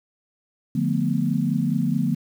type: chord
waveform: sine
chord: B half-diminished seventh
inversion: first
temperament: just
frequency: 148.16 / 177.8 / 222.2 / 246.9 Hz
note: D3 / F3 / A3 / B3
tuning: +16 / +31 / +17 / 0 cents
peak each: -25 dBFS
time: 0.75-2.15 s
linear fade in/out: 5 ms
effects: 8-bit